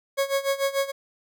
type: tone with tremolo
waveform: 40% pulse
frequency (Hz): 550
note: C#5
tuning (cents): -14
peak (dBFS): -19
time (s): 0.17-0.92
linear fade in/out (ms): 20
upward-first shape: sine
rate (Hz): 6.8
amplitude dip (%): 85
effects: none